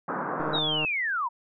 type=band-pass noise; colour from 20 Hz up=white; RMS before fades=-31 dBFS; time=0.08-0.59 s; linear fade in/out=5 ms; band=140 to 1500 Hz; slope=48 dB/octave
type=click train; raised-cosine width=1 ms; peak=-19 dBFS; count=70; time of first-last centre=0.4-0.848 s; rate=154 Hz
type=linear sweep; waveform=sine; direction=down; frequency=3896 to 901 Hz; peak=-25 dBFS; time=0.53-1.29 s; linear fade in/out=20 ms
effects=none